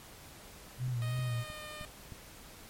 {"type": "tone with vibrato", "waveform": "sine", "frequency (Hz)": 122.1, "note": "B2", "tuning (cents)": -19, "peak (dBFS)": -31, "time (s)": [0.78, 1.45], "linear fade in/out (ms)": 50, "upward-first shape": "sine", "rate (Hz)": 3, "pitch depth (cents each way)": 73}
{"type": "click train", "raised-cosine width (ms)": 5, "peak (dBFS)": -34, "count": 5, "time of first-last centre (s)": [0.88, 2.122], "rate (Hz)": 3.22}
{"type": "tone with pitch glide", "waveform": "10% pulse", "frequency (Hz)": [622.3, 607], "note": ["D#5", "D#5"], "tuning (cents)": [0, -43], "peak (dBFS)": -35, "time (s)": [1.02, 1.85], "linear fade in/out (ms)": 0, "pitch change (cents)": -43, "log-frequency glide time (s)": [1.21, 1.67]}
{"effects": ["pink hiss -52 dBFS RMS until 2.69 s", "MP3 64 kbps"]}